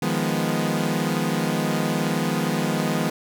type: chord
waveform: sawtooth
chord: F half-diminished seventh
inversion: third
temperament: equal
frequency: 155.56 / 174.61 / 207.7 / 246.9 Hz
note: Eb3 / F3 / Ab3 / Cb4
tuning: 0 / 0 / 0 / 0 cents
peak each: -23 dBFS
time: 0.02-3.1 s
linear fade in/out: 5 ms
effects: none